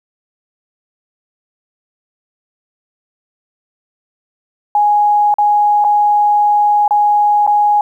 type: tone with dropouts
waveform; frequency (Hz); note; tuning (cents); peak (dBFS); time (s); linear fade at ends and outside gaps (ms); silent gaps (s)
sine; 830.6; G#5; 0; -8; 4.75-7.81; 2; 5.341-5.384 / 5.842-5.847 / 6.879-6.908 / 7.466-7.475
effects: 8-bit